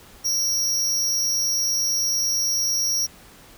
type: tone with amplitude modulation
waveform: 45% pulse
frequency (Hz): 5640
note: F8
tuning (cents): +16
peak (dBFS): -17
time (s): 0.24-3.07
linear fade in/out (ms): 20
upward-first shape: sine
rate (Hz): 249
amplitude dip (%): 75
effects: pink hiss -48 dBFS RMS until 3.57 s